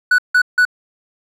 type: tone bursts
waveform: triangle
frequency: 1480 Hz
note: F#6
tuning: in tune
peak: -7 dBFS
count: 3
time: 0.11-0.652 s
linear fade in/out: 5 ms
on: 74 ms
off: 160 ms
effects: none